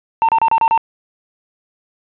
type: tone bursts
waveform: triangle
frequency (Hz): 905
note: A5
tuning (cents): +48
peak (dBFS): -8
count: 6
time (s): 0.22-0.777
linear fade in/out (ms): 0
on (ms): 67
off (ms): 31
effects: resampled to 8000 Hz + 7-bit